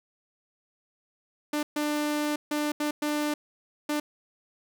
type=tone bursts at uneven times; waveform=sawtooth; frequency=297.6 Hz; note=D4; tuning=23 cents sharp; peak=-22 dBFS; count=6; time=1.53-1.63 / 1.76-2.36 / 2.51-2.72 / 2.8-2.91 / 3.02-3.34 / 3.89-4 s; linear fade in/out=5 ms; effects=none